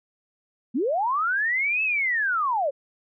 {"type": "linear two-way sweep", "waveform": "sine", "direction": "up then down", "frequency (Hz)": [207.7, 2637, 514], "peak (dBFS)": -21, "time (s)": [0.74, 2.71], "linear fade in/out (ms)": 20, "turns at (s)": 1.83, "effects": []}